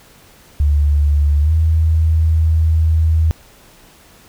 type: tone with pitch glide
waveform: sine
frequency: 73 to 80.07 Hz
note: D2 to E2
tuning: -10 to -50 cents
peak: -10 dBFS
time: 0.6-3.31 s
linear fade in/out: 0 ms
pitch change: +160 cents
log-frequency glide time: 1.41-1.52 s
effects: pink hiss -46 dBFS RMS until 4.28 s